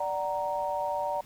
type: chord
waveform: sine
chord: D augmented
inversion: none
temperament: equal with one note detuned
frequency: 587.3 / 750.3 / 932.3 Hz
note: D5 / F#5 / A#5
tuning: 0 / +24 / 0 cents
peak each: -32 / -34 / -31 dBFS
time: 0-1.21 s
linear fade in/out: 5 ms
effects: pink hiss -54 dBFS RMS until 1.25 s + Opus 48 kbps